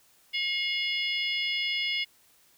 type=harmonic tone with a mistuned harmonic; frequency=718 Hz; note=F5; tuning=48 cents sharp; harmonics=3 / 4 / 5 / 6 / 7; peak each=-30 / -31 / -35 / -43 / -38 dBFS; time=0.33-2.05 s; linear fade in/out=20 ms; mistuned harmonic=5; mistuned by=-86 cents; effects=white hiss -62 dBFS RMS until 2.57 s